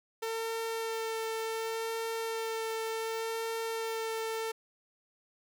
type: tone with vibrato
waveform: sawtooth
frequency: 450 Hz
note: A4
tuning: 39 cents sharp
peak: -29 dBFS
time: 0.22-4.52 s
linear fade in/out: 10 ms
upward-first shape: sine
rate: 0.68 Hz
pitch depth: 12 cents each way
effects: none